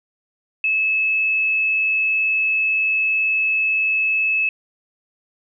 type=tone; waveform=sine; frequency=2599 Hz; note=E7; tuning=25 cents flat; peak=-16 dBFS; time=0.64-4.49 s; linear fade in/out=2 ms; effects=none